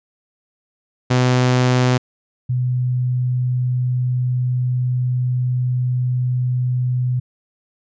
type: tone pair in turn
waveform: sawtooth / sine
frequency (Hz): 126 / 125.36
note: B2 / B2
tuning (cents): +35 / +26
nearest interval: unison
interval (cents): 9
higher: first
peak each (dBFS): -9 / -16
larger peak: first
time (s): 1.1-1.98 / 2.49-7.2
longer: second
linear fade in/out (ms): 10
effects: resampled to 16000 Hz